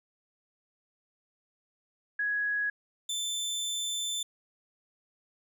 sine / 25% pulse tone pair in turn, 1669 / 3536 Hz, G#6 / A7, +8 / +8 cents, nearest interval octave + minor second, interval 1300 cents, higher second, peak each -27 dBFS, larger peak neither, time 2.19-2.7 / 3.09-4.23 s, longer second, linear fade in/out 5 ms, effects none

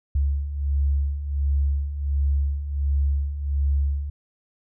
sine beating tone pair, 69.3 / 70.7 Hz, C#2 / C#2, 0 / +35 cents, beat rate 1.4 Hz, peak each -27 / -21 dBFS, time 0.15-4.1 s, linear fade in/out 5 ms, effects none

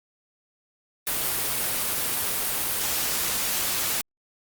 white noise, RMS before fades -26 dBFS, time 1.07-4.01 s, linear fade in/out 0 ms, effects Opus 32 kbps

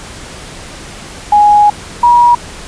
sine tone pair in turn, 830.6 / 959.4 Hz, G#5 / A#5, 0 / +50 cents, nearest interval major second, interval 250 cents, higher second, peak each -3 dBFS, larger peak neither, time 1.32-1.7 / 2.03-2.35 s, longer first, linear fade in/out 5 ms, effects pink hiss -29 dBFS RMS until 2.67 s + resampled to 22050 Hz

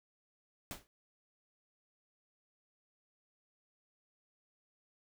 pink noise with exponential decay, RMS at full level -39 dBFS, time 0.71-0.87 s, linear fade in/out 0 ms, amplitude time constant 34 ms, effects none

